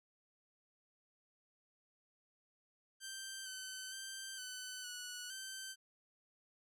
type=tone with pitch steps; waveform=10% pulse; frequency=1565 / 1527 / 1565 / 1509 / 1473 / 1549 Hz; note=G6 / G6 / G6 / F#6 / F#6 / G6; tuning=-3 / -46 / -3 / +34 / -8 / -21 cents; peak=-36 dBFS; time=3-5.76 s; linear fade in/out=50 ms; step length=460 ms; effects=none